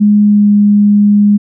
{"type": "tone with pitch glide", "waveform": "sine", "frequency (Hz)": [207.7, 205.8], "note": ["G#3", "G#3"], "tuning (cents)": [0, -16], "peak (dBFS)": -4, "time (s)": [0, 1.38], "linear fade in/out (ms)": 20, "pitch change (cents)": -16, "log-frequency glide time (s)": [0.23, 0.5], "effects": []}